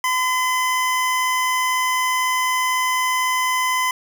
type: tone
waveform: 25% pulse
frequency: 1018 Hz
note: C6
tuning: 48 cents flat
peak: -14 dBFS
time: 0.04-3.91 s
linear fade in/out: 2 ms
effects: none